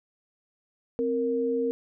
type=tone pair together; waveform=sine; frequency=261.6 / 465.7 Hz; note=C4 / A#4; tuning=0 / -2 cents; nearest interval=minor seventh; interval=998 cents; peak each=-29 / -25 dBFS; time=0.99-1.71 s; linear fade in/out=0 ms; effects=none